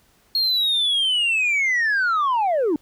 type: linear sweep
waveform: sine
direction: down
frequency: 4300 to 277.2 Hz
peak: -15 dBFS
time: 0.35-2.76 s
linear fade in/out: 2 ms
effects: tanh soft clip ceiling -16 dBFS + pink hiss -59 dBFS RMS until 2.81 s